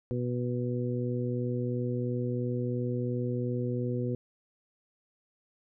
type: harmonic tone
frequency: 122.9 Hz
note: B2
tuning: 8 cents flat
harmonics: 1 / 2 / 3 / 4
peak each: -31 / -34 / -36 / -37 dBFS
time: 0.11-4.15 s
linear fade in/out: 0 ms
effects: none